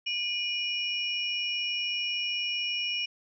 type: tone cluster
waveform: sine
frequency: 2434 / 2901 / 5470 Hz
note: D#7 / F#7 / F8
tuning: -39 / -35 / -37 cents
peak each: -32 / -31 / -37 dBFS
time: 0.06-3.06 s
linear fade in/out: 10 ms
effects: none